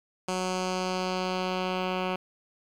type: tone with low-pass filter sweep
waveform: 10% pulse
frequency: 184.5 Hz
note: F#3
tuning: 5 cents flat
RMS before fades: -30 dBFS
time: 0.28-2.16 s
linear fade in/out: 5 ms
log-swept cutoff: 7700 to 2700 Hz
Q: 1.5
effects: 9-bit